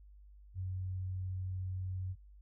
sine tone, 93 Hz, F#2, 9 cents sharp, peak -36 dBFS, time 0.54-2.16 s, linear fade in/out 50 ms, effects noise-tail reverb RT60 0.2 s tail -25 dB re dry + added 50 Hz sine -54 dBFS peak until 2.41 s

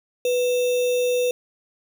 sine tone with sample-and-hold, 493.9 Hz, B4, in tune, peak -18 dBFS, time 0.25-1.31 s, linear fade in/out 2 ms, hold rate 3150 Hz, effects none

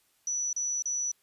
sine tone bursts, 5920 Hz, F#8, in tune, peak -28 dBFS, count 3, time 0.27-1.116 s, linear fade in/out 2 ms, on 260 ms, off 33 ms, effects white hiss -69 dBFS RMS until 1.22 s + resampled to 32000 Hz

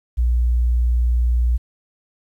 sine tone, 60 Hz, B1, 49 cents flat, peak -14 dBFS, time 0.17-1.58 s, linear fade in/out 20 ms, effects 9-bit

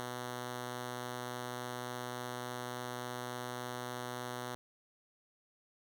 5% pulse tone, 123.47 Hz, B2, in tune, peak -28 dBFS, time 0-4.55 s, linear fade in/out 0 ms, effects none

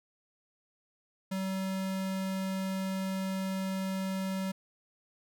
square tone, 190.7 Hz, G3, 47 cents flat, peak -32 dBFS, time 1.31-4.52 s, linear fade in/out 10 ms, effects none

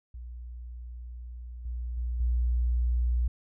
sine tone with level steps, 60.1 Hz, B1, 46 cents flat, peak -38 / -31 / -28 / -23 dBFS, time 0.14-3.28 s, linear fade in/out 5 ms, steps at 1.65 / 1.97 / 2.2 s, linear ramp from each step 5 ms, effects none

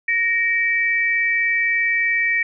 sine tone pair together, 1864.7 / 2308 Hz, A#6 / D7, 0 / -31 cents, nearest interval major third, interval 369 cents, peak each -19 dBFS, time 0.08-2.43 s, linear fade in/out 5 ms, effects none

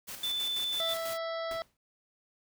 white noise with tremolo, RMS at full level -41 dBFS, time 0.07-1.18 s, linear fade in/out 20 ms, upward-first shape square, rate 6.1 Hz, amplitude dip 50%
sine tone, 3515 Hz, A7, 2 cents flat, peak -30 dBFS, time 0.23-0.94 s, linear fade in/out 5 ms
harmonic tone, 659.3 Hz, E5, in tune, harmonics 1 / 2 / 3 / 5 / 6 / 7 / 8, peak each -34 / -40 / -44 / -48 / -50 / -51 / -52 dBFS, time 0.8-1.62 s, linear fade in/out 0 ms
pink noise with exponential decay, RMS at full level -43 dBFS, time 1.51-1.77 s, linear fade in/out 1 ms, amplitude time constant 55 ms
effects none

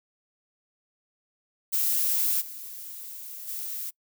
violet noise with level steps, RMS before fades -25 / -40 / -34 dBFS, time 1.72-3.91 s, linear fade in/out 20 ms, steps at 2.4 / 3.47 s, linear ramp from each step 20 ms, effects noise-tail reverb RT60 0.1 s tail -25 dB re dry

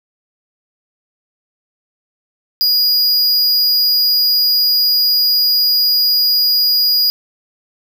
square tone, 4888 Hz, D#8, 32 cents flat, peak -11 dBFS, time 2.61-7.1 s, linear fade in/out 0 ms, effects none

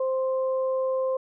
sine tone pair together, 523.2 / 1046.5 Hz, C5 / C6, 0 / 0 cents, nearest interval octave, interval 1200 cents, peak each -23 / -35 dBFS, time 0-1.17 s, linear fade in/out 5 ms, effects none

